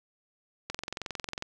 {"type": "click train", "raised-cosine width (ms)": 0.2, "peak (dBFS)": -17, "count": 17, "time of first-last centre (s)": [0.7, 1.424], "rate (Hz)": 22.1, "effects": []}